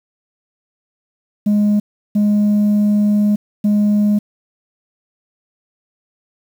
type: tone bursts at uneven times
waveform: sine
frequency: 207.7 Hz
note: G#3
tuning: in tune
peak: -8 dBFS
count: 3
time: 1.46-1.8 / 2.15-3.36 / 3.64-4.19 s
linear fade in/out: 10 ms
effects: tanh soft clip ceiling -10 dBFS + 7-bit